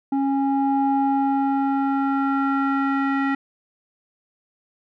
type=tone with low-pass filter sweep; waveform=square; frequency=274 Hz; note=C#4; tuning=20 cents flat; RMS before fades=-21 dBFS; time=0.12-3.35 s; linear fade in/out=5 ms; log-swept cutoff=650 to 1800 Hz; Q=3.2; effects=none